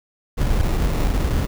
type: noise with sample-and-hold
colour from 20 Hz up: brown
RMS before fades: -19 dBFS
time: 0.37-1.47 s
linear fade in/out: 20 ms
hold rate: 1575 Hz
effects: none